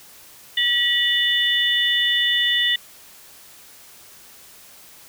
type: tone cluster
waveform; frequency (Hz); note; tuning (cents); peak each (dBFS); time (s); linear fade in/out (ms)
sine; 1929 / 2953 / 3537; B6 / F#7 / A7; -41 / -4 / +8; -21; 0.57-2.76; 5
effects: white hiss -46 dBFS RMS until 5.08 s